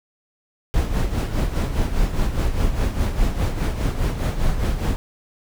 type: noise with tremolo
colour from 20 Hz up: brown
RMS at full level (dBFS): -18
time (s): 0.74-4.96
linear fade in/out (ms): 0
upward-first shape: sine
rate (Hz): 4.9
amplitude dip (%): 60
effects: none